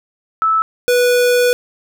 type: tone pair in turn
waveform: sine / square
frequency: 1310 / 490.7 Hz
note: E6 / B4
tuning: -11 / -11 cents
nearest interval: octave + perfect fourth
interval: 1700 cents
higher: first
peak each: -11 dBFS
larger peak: neither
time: 0.42-0.62 / 0.88-1.53 s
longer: second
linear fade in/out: 0 ms
effects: none